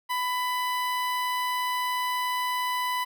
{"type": "tone with notch filter", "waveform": "sawtooth", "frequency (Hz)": 997, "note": "B5", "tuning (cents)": 16, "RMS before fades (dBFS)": -28, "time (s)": [0.09, 3.05], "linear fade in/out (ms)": 20, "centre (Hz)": 6800, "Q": 1.2, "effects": []}